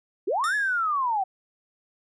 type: linear two-way sweep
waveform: sine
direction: up then down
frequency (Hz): 316.5 to 1726 to 737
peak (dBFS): -22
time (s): 0.27-1.24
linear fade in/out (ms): 10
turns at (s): 0.55
type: tone with exponential decay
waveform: 10% pulse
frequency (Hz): 1816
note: A#6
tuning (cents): -46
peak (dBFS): -21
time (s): 0.44-0.87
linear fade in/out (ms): 0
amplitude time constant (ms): 93
effects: resampled to 24000 Hz